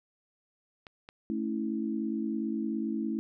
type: clicks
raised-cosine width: 0.3 ms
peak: -29 dBFS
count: 2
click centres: 0.868 / 1.089 s
type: chord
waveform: sine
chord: A major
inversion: none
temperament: equal with one note detuned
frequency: 220 / 277.2 / 327 Hz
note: A3 / C#4 / E4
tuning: 0 / 0 / -14 cents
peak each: -32 / -36 / -34 dBFS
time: 1.3-3.19 s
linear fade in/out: 0 ms
effects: none